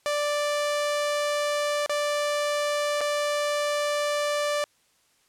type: tone with dropouts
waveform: sawtooth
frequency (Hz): 587.3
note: D5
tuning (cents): 0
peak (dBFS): -20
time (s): 0.06-4.64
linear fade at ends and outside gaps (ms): 0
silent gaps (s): 1.861-1.895 / 3.008-3.013
effects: white hiss -65 dBFS RMS until 5.28 s + low-pass 10000 Hz 12 dB/octave